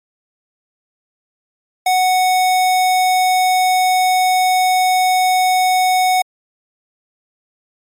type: tone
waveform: square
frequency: 740 Hz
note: F#5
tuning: in tune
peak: -12 dBFS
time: 1.86-6.22 s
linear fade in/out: 5 ms
effects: MP3 64 kbps